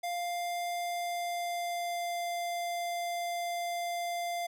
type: tone with pitch glide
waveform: square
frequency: 699 to 694.2 Hz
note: F5 to F5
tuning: +1 to -11 cents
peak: -33 dBFS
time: 0.03-4.47 s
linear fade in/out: 10 ms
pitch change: -12 cents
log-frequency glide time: 0.8-2.24 s
effects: none

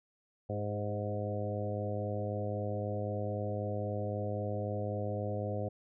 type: harmonic tone with a mistuned harmonic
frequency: 103.83 Hz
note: G#2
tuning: in tune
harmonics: 1 / 2 / 3 / 4 / 5 / 6 / 7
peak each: -36 / -42 / -45 / -43 / -39 / -42 / -45 dBFS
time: 0.49-5.69 s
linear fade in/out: 10 ms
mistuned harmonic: 4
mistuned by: -23 cents
effects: none

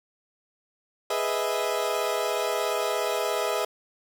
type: chord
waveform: 30% pulse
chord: E major seventh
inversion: first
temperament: equal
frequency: 415.3 / 493.9 / 622.3 / 659.3 Hz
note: G#4 / B4 / D#5 / E5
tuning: 0 / 0 / 0 / 0 cents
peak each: -28 dBFS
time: 1.1-3.65 s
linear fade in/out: 5 ms
effects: none

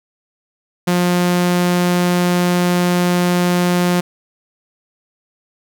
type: tone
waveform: sawtooth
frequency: 177.3 Hz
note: F3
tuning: 26 cents sharp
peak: -9 dBFS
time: 0.87-4.01 s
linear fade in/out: 10 ms
effects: none

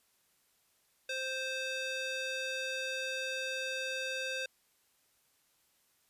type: tone with band-pass filter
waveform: square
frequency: 523.3 Hz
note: C5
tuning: in tune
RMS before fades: -37 dBFS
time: 1.09-4.46 s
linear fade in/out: 5 ms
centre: 3000 Hz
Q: 1
effects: white hiss -72 dBFS RMS until 6.09 s + resampled to 32000 Hz

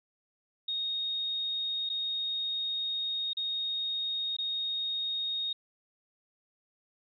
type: tone with dropouts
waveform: sine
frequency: 3724 Hz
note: A#7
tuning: 2 cents flat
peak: -30 dBFS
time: 0.68-5.53 s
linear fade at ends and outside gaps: 5 ms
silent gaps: 1.892-1.898 / 3.333-3.369 / 4.367-4.385 s
effects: none

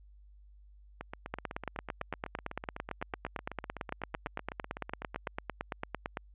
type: two click trains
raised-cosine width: 0.5 ms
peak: -19 / -24 dBFS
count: 44 / 35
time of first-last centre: 1.34-6.171 / 1.01-5.271 s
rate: 8.9 / 7.98 Hz
effects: added 50 Hz sine -54 dBFS peak until 6.34 s + resampled to 8000 Hz

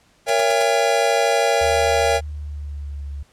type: chord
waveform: square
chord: A# diminished seventh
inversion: none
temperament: just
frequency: 466.2 / 559.4 / 671.3 / 805.5 Hz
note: A#4 / C#5 / E5 / G5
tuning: 0 / +16 / +31 / +47 cents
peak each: -22 dBFS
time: 0.26-2.21 s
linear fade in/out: 50 ms
type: noise bursts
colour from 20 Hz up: white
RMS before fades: -28 dBFS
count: 4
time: 0.28-0.626 s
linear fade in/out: 5 ms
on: 22 ms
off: 86 ms
type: tone with pitch glide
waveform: sine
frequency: 76.8 to 70.83 Hz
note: D#2 to C#2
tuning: -22 to +38 cents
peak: -27 dBFS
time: 1.61-3.23 s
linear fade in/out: 5 ms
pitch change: -140 cents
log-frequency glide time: 1.85-3.06 s
effects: pink hiss -57 dBFS RMS until 3.32 s + low-pass 9000 Hz 12 dB/octave

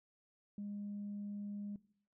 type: tone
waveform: sine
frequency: 204.4 Hz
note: G#3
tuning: 27 cents flat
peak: -40 dBFS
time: 0.58-1.76 s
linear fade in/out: 2 ms
effects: noise-tail reverb RT60 0.6 s tail -20 dB re dry + tanh soft clip ceiling -37 dBFS

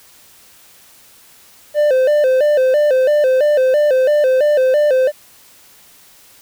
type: tone with vibrato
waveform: triangle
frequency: 554.4 Hz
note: C#5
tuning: in tune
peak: -8 dBFS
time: 1.74-5.12 s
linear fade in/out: 50 ms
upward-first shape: square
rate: 3 Hz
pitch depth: 120 cents each way
effects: white hiss -46 dBFS RMS until 6.41 s

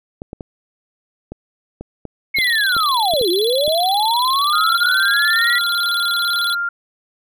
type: clicks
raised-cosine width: 2 ms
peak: -16 dBFS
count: 11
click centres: 0.219 / 0.331 / 0.408 / 1.32 / 1.81 / 2.053 / 2.386 / 2.766 / 3.137 / 3.213 / 3.679 s
type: linear two-way sweep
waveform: sine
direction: down then up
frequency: 2214 to 335.1 to 1965 Hz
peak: -15 dBFS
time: 2.34-5.59 s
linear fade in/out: 10 ms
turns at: 3.29 s
type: tone with vibrato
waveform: square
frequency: 3715 Hz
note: A#7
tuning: 7 cents flat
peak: -20 dBFS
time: 2.36-6.55 s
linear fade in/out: 10 ms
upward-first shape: square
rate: 18 Hz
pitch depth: 160 cents each way
type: tone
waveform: sine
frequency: 1396.9 Hz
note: F6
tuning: in tune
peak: -18 dBFS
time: 4.53-6.69 s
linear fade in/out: 5 ms
effects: none

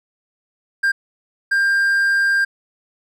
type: tone bursts at uneven times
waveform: triangle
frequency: 1595 Hz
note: G6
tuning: 30 cents sharp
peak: -12 dBFS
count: 2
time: 0.83-0.92 / 1.51-2.45 s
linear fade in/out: 10 ms
effects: none

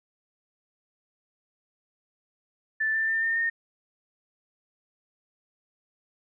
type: tone with pitch steps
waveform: sine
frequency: 1760 / 1778.4 / 1797 / 1815.8 / 1834.7 Hz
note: A6 / A6 / A6 / A#6 / A#6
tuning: 0 / +18 / +36 / -46 / -28 cents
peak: -23 dBFS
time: 2.8-3.5 s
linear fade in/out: 10 ms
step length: 140 ms
effects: none

